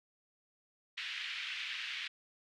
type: band-pass noise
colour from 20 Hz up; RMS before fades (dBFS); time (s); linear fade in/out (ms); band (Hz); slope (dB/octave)
white; -41; 0.97-2.08; 10; 1800 to 3300; 24
effects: none

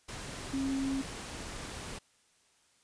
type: tone in noise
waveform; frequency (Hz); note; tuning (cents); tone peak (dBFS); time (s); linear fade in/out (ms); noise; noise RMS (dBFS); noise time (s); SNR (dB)
sine; 270; C#4; -45; -30; 0.53-1.02; 10; pink; -42; 0.08-1.99; +9
effects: white hiss -68 dBFS RMS until 2.83 s + resampled to 22050 Hz

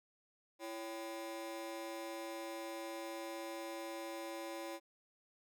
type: ring-modulated tone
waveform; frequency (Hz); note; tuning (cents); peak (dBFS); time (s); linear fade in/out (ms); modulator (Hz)
30% pulse; 447.3; A4; +28; -37; 0.59-4.8; 50; 112
effects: none

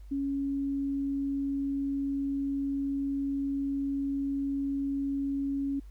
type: tone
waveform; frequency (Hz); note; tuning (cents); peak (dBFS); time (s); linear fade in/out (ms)
sine; 277.2; C#4; 0; -28; 0.11-5.8; 10
effects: added 50 Hz sine -44 dBFS peak until 5.9 s + pink hiss -68 dBFS RMS until 5.9 s

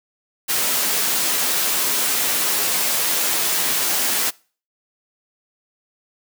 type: noise with comb filter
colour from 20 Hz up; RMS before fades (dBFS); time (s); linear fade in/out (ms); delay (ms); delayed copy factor
white; -20; 0.48-4.31; 20; 12; +0.5
effects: noise-tail reverb RT60 0.4 s tail -24 dB re dry + high-pass 200 Hz 12 dB/octave

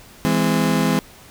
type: chord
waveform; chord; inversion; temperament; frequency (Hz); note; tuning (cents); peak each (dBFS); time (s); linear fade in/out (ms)
35% pulse; E augmented; none; just; 164.81 / 206 / 257.5; E3 / G#3 / B#3; 0 / -14 / -28; -19; 0.25-0.99; 0
effects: pink hiss -45 dBFS RMS until 1.3 s

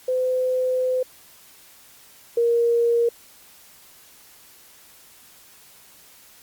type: tone pair in turn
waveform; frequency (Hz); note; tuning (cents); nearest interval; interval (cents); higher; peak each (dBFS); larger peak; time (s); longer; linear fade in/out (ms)
sine; 510 / 469.5; C5 / A#4; -44 / +12; minor second; 144; first; -19 / -16; second; 0.08-1.03 / 2.37-3.09; first; 5
effects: white hiss -50 dBFS RMS until 6.42 s + Opus 48 kbps

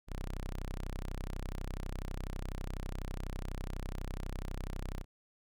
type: tone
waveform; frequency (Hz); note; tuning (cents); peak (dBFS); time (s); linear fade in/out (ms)
sawtooth; 32.07; C1; -34; -33; 0.07-5.05; 50
effects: none

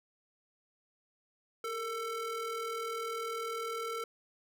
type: ring-modulated tone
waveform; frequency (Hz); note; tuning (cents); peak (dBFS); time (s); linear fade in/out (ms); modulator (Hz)
square; 440; A4; 0; -33; 1.64-4.04; 2; 900
effects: none

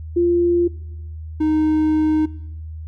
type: tone pair in turn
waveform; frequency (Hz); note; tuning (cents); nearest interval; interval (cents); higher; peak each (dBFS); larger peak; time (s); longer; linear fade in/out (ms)
sine / triangle; 346.9 / 309.6; F4 / D#4; -12 / -9; major second; 197; first; -13; neither; 0.16-0.68 / 1.4-2.26; second; 10
effects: noise-tail reverb RT60 1.0 s tail -21 dB re dry + added 79 Hz sine -29 dBFS peak until 2.87 s

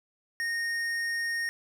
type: tone with hard clipping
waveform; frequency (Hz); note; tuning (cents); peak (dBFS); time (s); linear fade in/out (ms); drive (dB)
triangle; 1851; A#6; -13; -30; 0.4-1.49; 0; 14
effects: none

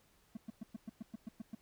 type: tone bursts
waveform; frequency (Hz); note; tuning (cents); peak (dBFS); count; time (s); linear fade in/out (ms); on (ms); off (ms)
triangle; 220.9; A3; +7; -38; 10; 0.35-1.55; 5; 21; 110
effects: pink hiss -70 dBFS RMS until 1.61 s

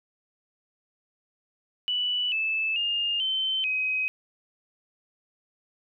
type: tone with pitch steps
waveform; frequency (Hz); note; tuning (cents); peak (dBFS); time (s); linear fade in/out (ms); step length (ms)
sine; 2963 / 2623 / 2823 / 3083 / 2527; F#7 / E7 / F7 / G7 / D#7; +2 / -9 / +18 / -29 / +26; -24; 1.88-4.08; 0; 440
effects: none

